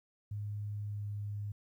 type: tone with pitch glide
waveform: sine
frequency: 103.7 to 103.04 Hz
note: G#2 to G#2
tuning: -2 to -13 cents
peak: -36 dBFS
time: 0.31-1.52 s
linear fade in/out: 5 ms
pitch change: -11 cents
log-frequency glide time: 0.81-1.04 s
effects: 12-bit